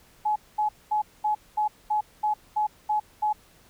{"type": "tone bursts", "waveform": "sine", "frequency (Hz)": 848, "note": "G#5", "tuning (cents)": 36, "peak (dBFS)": -21, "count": 10, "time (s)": [0.25, 3.33], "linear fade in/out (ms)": 10, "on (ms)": 110, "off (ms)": 220, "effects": ["pink hiss -57 dBFS RMS until 3.69 s"]}